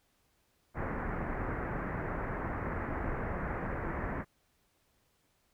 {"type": "low-pass noise", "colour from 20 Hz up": "pink", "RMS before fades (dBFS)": -36, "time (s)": [0.74, 4.25], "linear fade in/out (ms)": 50, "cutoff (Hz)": 2000, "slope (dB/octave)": 48, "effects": ["pink hiss -73 dBFS RMS until 5.53 s"]}